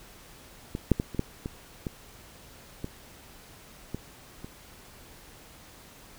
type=clicks; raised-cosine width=3 ms; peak=-18 / -6 / -14 / -24 / -12 / -19 / -18 / -20 / -19 / -26 dBFS; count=10; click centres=0.751 / 0.917 / 0.999 / 1.147 / 1.194 / 1.459 / 1.868 / 2.844 / 3.946 / 4.445 s; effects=pink hiss -51 dBFS RMS until 6.18 s